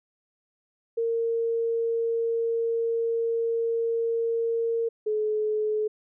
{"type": "tone pair in turn", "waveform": "sine", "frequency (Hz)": [460, 428.1], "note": ["A#4", "A4"], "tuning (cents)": [-23, -47], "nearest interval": "minor second", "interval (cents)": 124, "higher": "first", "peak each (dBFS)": [-23, -23], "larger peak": "neither", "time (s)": [[0.97, 4.89], [5.06, 5.88]], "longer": "first", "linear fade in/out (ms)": 10, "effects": []}